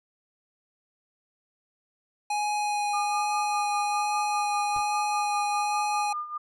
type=tone with vibrato; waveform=square; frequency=830.6 Hz; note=G#5; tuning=in tune; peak=-26 dBFS; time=2.3-6.13 s; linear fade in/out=5 ms; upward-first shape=sine; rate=1.2 Hz; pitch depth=10 cents each way
type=tone with tremolo; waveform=sine; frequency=1208 Hz; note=D6; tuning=48 cents sharp; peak=-28 dBFS; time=2.93-6.38 s; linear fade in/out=10 ms; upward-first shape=sine; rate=5 Hz; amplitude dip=70%
type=noise with exponential decay; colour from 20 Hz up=brown; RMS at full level=-36 dBFS; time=4.76-4.85 s; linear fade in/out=2 ms; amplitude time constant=19 ms
effects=resampled to 24000 Hz